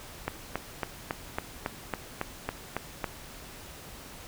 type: click train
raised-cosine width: 0.5 ms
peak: -14 dBFS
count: 11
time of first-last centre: 0.28-3.042 s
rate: 3.62 Hz
effects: pink hiss -46 dBFS RMS until 4.27 s